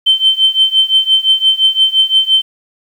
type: tone with tremolo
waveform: sine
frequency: 3096 Hz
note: G7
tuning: 22 cents flat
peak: -3 dBFS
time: 0.06-2.42 s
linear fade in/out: 10 ms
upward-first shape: triangle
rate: 5.8 Hz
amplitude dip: 95%
effects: tanh soft clip ceiling 0 dBFS + 7-bit